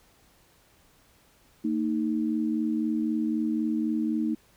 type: tone pair together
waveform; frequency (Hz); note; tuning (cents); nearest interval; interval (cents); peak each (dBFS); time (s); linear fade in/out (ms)
sine; 227.2 / 311.1; A#3 / D#4; -44 / 0; perfect fourth; 544; -27; 1.64-4.35; 10
effects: pink hiss -61 dBFS RMS until 4.56 s